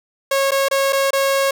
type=tone with dropouts; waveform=sawtooth; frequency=547 Hz; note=C#5; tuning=23 cents flat; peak=-11 dBFS; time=0.31-1.51 s; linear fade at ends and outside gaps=5 ms; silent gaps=0.509-0.517 / 0.685-0.711 / 0.925-0.929 / 1.107-1.131 s; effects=none

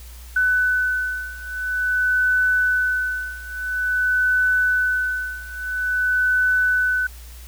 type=beating tone pair; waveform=sine; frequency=1500 / 1500.49 Hz; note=F#6 / F#6; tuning=+23 / +24 cents; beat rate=0.49 Hz; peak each=-20 / -22 dBFS; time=0.36-7.07 s; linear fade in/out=5 ms; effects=added 60 Hz sine -37 dBFS peak until 7.47 s + white hiss -46 dBFS RMS until 7.47 s

